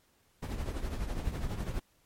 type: noise with tremolo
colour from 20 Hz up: brown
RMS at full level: -32 dBFS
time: 0.42-1.8 s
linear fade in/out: 10 ms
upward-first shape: triangle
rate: 12 Hz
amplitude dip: 65%
effects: pink hiss -69 dBFS RMS until 2.05 s + MP3 64 kbps